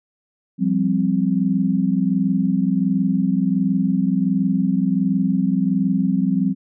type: chord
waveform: sine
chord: F suspended second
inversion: none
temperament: equal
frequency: 174.61 / 196 / 261.6 Hz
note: F3 / G3 / C4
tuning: 0 / 0 / 0 cents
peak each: -21 / -19 / -21 dBFS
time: 0.58-6.55 s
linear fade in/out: 50 ms
effects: none